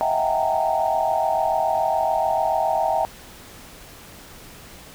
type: tone cluster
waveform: sine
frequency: 639 / 679 / 765 / 812 / 920 Hz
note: D#5 / F5 / G5 / G#5 / A#5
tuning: +46 / -49 / -42 / -39 / -23 cents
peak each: -24 / -26 / -23 / -28 / -25 dBFS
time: 0.01-3.05 s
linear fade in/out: 0 ms
effects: pink hiss -43 dBFS RMS until 4.94 s